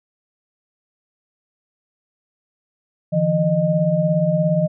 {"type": "tone cluster", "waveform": "sine", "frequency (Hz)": [151.9, 169, 615], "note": ["D#3", "E3", "D#5"], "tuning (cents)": [-41, 43, -20], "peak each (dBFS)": [-22, -18, -19], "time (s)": [3.12, 4.68], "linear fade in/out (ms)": 20, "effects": []}